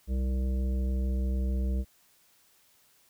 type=harmonic tone with a mistuned harmonic; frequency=65.41 Hz; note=C2; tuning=in tune; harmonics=1 / 3 / 5 / 7 / 9; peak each=-26 / -36 / -45 / -46 / -49 dBFS; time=0.07-1.85 s; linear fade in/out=50 ms; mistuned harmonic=1; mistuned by=-60 cents; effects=white hiss -64 dBFS RMS until 3.09 s